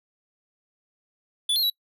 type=tone with pitch steps; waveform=square; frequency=3459 / 4213 / 3917 Hz; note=A7 / C8 / B7; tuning=-30 / +11 / -15 cents; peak=-21 dBFS; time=1.49-1.7 s; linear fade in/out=5 ms; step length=70 ms; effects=noise-tail reverb RT60 0.1 s tail -25 dB re dry